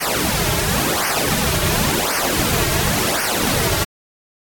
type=noise with flanger; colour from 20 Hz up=pink; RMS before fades=-19 dBFS; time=0-3.85 s; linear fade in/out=20 ms; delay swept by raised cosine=0.26 to 4.06 ms; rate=0.93 Hz; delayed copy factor=-0.9; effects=AAC 64 kbps